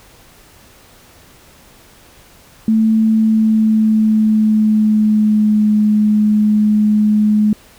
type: tone with pitch glide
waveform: sine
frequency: 220.6 to 211.7 Hz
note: A3 to G#3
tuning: +5 to +33 cents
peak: -9 dBFS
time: 2.68-7.53 s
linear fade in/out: 2 ms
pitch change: -72 cents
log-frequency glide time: 3.04-5.74 s
effects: pink hiss -45 dBFS RMS until 7.78 s